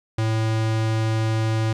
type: tone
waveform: square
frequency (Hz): 110.9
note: A2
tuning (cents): +14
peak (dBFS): -20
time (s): 0.18-1.73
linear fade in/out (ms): 5
effects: low-pass 7000 Hz 12 dB/octave + 10-bit